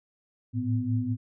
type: tone cluster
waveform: sine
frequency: 108.4 / 113.2 / 251.1 Hz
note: A2 / A2 / B3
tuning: -25 / +50 / +29 cents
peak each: -29 dBFS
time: 0.53-1.17 s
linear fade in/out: 50 ms
effects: none